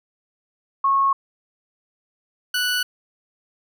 sine / 20% pulse tone pair in turn, 1095 / 1480.4 Hz, C#6 / F#6, -22 / 0 cents, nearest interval perfect fourth, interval 522 cents, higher second, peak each -15 dBFS, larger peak neither, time 0.84-1.13 / 2.54-2.83 s, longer neither, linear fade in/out 5 ms, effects none

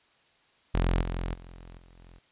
sawtooth tone with level steps, 43.28 Hz, F1, 15 cents flat, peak -19 / -26 / -41 / -49 / -46 dBFS, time 0.74-2.19 s, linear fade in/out 10 ms, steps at 1.02 / 1.34 / 1.78 / 1.98 s, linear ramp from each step 2 ms, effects white hiss -64 dBFS RMS until 2.31 s + resampled to 8000 Hz

